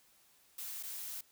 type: noise with dropouts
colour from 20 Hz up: blue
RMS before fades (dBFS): -43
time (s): 0.58-1.21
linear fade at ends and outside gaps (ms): 5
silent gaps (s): 0.829-0.833
effects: white hiss -67 dBFS RMS until 1.31 s